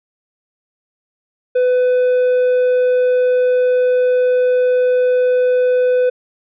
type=tone; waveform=triangle; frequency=501 Hz; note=B4; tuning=25 cents sharp; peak=-9 dBFS; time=1.55-6.1 s; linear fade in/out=10 ms; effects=resampled to 8000 Hz